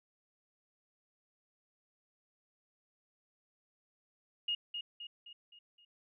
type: tone with echo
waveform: sine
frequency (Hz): 2859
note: F7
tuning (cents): +40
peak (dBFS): -31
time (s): 4.48-4.55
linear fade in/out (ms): 5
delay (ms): 260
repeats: 5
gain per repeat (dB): -6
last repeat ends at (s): 5.85
effects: none